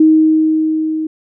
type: tone with level ramp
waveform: sine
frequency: 314.4 Hz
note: D#4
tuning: 18 cents sharp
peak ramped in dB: -4 to -16 dBFS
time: 0-1.07 s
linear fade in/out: 5 ms
effects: none

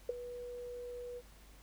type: tone with ADSR envelope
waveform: sine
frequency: 487.8 Hz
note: B4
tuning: 21 cents flat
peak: -28 dBFS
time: 0.09-1.22 s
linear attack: 4 ms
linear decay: 16 ms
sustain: -14 dB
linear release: 45 ms
effects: added 50 Hz sine -57 dBFS peak until 1.62 s + pink hiss -62 dBFS RMS until 1.62 s

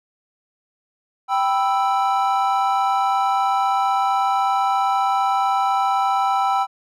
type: chord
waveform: triangle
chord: E minor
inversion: first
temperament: equal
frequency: 784 / 987.8 / 1318.5 Hz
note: G5 / B5 / E6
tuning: 0 / 0 / 0 cents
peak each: -17 / -21 / -21 dBFS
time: 1.28-6.67 s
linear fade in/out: 50 ms
effects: none

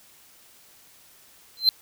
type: tone with exponential growth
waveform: triangle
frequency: 4107 Hz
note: C8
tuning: 33 cents flat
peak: -9 dBFS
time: 1.57-1.69 s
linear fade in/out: 1 ms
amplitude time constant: 26 ms
effects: white hiss -54 dBFS RMS until 1.81 s

